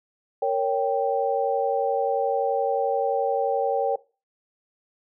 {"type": "chord", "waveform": "sine", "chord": "G diminished", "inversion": "first", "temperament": "equal with one note detuned", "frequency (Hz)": [462.9, 554.4, 784], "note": ["Bb4", "Db5", "G5"], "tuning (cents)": [-12, 0, 0], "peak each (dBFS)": -25, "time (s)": [0.42, 3.96], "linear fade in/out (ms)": 5, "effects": ["noise-tail reverb RT60 0.3 s tail -19 dB re dry"]}